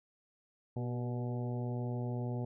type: harmonic tone with a mistuned harmonic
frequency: 121.8 Hz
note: B2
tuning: 24 cents flat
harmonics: 1 / 2 / 3 / 4 / 5 / 6 / 7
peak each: -35 / -41 / -45 / -47 / -49 / -51 / -52 dBFS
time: 0.76-2.45 s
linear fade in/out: 5 ms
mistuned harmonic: 3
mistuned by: +37 cents
effects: none